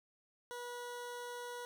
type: tone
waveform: 20% pulse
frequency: 485.6 Hz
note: B4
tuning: 29 cents flat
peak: -38 dBFS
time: 0.51-1.65 s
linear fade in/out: 0 ms
effects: none

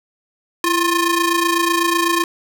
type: ring-modulated tone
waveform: sawtooth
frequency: 704 Hz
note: F5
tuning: 14 cents sharp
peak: -8 dBFS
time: 0.64-2.24 s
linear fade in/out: 2 ms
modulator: 366 Hz
effects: none

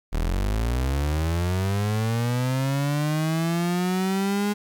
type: linear sweep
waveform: 35% pulse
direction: up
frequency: 37.15 to 207.7 Hz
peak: -20 dBFS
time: 0.12-4.54 s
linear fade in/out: 20 ms
effects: 10-bit

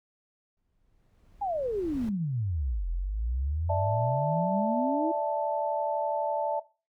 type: noise with exponential growth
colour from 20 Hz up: brown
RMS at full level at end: -37 dBFS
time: 0.57-2.09 s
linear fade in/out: 1 ms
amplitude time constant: 330 ms
type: exponential two-way sweep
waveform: sine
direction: down then up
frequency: 841 to 41.2 to 333.9 Hz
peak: -27 dBFS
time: 1.41-5.12 s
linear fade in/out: 10 ms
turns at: 2.9 s
type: chord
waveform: sine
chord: D suspended second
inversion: none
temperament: equal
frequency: 587.3 / 659.3 / 880 Hz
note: D5 / E5 / A5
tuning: 0 / 0 / 0 cents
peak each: -30 dBFS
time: 3.69-6.6 s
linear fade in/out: 10 ms
effects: noise-tail reverb RT60 0.3 s tail -18 dB re dry

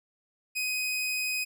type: tone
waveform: sawtooth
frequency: 2508 Hz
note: D#7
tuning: 13 cents sharp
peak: -25 dBFS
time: 0.55-1.45 s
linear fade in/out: 20 ms
effects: none

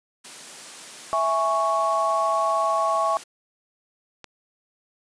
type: high-pass noise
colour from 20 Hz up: white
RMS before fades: -40 dBFS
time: 0.24-3.24 s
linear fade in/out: 10 ms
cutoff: 160 Hz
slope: 24 dB/octave
type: chord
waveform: sine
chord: C# minor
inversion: first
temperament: equal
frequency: 659.3 / 830.6 / 1108.7 Hz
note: E5 / G#5 / C#6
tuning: 0 / 0 / 0 cents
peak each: -24 / -27 / -22 dBFS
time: 1.13-3.17 s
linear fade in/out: 0 ms
type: click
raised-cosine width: 0.2 ms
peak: -22 dBFS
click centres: 4.243 s
effects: resampled to 22050 Hz

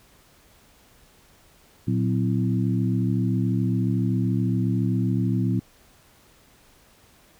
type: tone cluster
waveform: sine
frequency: 116.8 / 184.3 / 258.2 / 329.7 Hz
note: A#2 / F#3 / C4 / E4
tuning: +4 / -7 / -23 / 0 cents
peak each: -23 / -25 / -27 / -32 dBFS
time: 1.87-5.6 s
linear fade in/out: 10 ms
effects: pink hiss -56 dBFS RMS until 7.39 s

